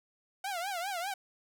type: tone with vibrato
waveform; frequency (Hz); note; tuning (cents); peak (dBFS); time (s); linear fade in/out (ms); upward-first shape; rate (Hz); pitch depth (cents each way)
sawtooth; 740; F#5; 0; -30; 0.44-1.14; 5; triangle; 5; 200
effects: none